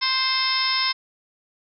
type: harmonic tone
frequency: 523.3 Hz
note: C5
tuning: in tune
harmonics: 2 / 3 / 4 / 5 / 6 / 7 / 8 / 9 / 10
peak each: -27 / -33 / -27 / -34 / -34 / -29 / -32 / -35 / -23 dBFS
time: 0.01-0.93 s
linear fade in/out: 20 ms
effects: none